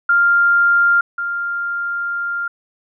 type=tone pair in turn; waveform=sine; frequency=1396.9 / 1396.9 Hz; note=F6 / F6; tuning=0 / 0 cents; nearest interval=unison; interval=0 cents; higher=neither; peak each=-10 / -19 dBFS; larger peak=first; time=0.09-1.01 / 1.18-2.48 s; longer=second; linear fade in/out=5 ms; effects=none